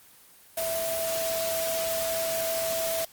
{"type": "tone in noise", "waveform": "sine", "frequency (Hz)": 658, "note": "E5", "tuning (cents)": -3, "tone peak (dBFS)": -28, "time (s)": [0.57, 3.05], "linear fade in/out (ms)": 5, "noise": "white", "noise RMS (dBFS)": -32, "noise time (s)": [0.57, 3.05], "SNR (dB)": 1, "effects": ["white hiss -54 dBFS RMS until 3.12 s", "Opus 24 kbps"]}